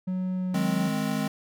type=tone with pitch glide; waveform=triangle; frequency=184.8 to 183.31 Hz; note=F#3 to F#3; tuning=-2 to -16 cents; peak=-24 dBFS; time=0.07-0.89 s; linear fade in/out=10 ms; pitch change=-14 cents; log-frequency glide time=0.34-0.54 s
type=chord; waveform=square; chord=Ab major; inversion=second; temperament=equal; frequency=155.56 / 207.7 / 261.6 Hz; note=Eb3 / Ab3 / C4; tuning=0 / 0 / 0 cents; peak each=-33 / -29 / -31 dBFS; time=0.54-1.28 s; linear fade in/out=5 ms
effects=none

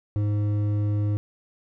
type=tone with hard clipping; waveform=sine; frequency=103.83 Hz; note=G#2; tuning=in tune; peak=-23 dBFS; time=0.16-1.17 s; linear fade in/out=0 ms; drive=8 dB; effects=none

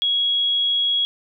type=tone; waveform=sine; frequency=3322 Hz; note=G#7; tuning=in tune; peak=-17 dBFS; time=0.02-1.05 s; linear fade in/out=0 ms; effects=none

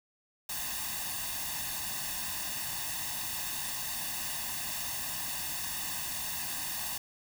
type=noise with comb filter; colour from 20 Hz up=white; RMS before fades=-36 dBFS; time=0.49-6.98 s; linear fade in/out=5 ms; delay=1.1 ms; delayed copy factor=+0.8; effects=none

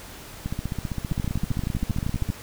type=two click trains; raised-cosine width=5 ms; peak=-13 / -15 dBFS; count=16 / 29; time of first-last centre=1.12-2.301 / 0.46-2.29 s; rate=12.7 / 15.3 Hz; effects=pink hiss -42 dBFS RMS until 2.42 s

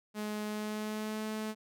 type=tone with pitch glide; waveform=sawtooth; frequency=211.3 to 216.4 Hz; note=G#3 to A3; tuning=+30 to -29 cents; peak=-31 dBFS; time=0.14-1.55 s; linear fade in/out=50 ms; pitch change=+41 cents; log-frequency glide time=0.46-1.24 s; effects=none

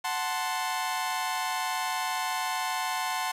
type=chord; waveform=sawtooth; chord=F# diminished; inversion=none; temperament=equal; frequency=740 / 880 / 1046.5 Hz; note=F#5 / A5 / C6; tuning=0 / 0 / 0 cents; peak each=-29 dBFS; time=0.04-3.32 s; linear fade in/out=10 ms; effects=resampled to 32000 Hz + 8-bit

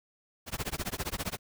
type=noise with tremolo; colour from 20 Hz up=pink; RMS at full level=-32 dBFS; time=0.46-1.39 s; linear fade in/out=50 ms; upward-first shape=sine; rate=15 Hz; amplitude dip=100%; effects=none

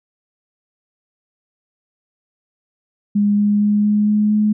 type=tone with pitch steps; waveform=sine; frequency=205.1 / 206.4 / 207.7 / 209 / 210.4 / 211.7 Hz; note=G#3 / G#3 / G#3 / G#3 / G#3 / G#3; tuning=-21 / -10 / 0 / +11 / +23 / +33 cents; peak=-12 dBFS; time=3.15-4.53 s; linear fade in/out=10 ms; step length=230 ms; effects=none

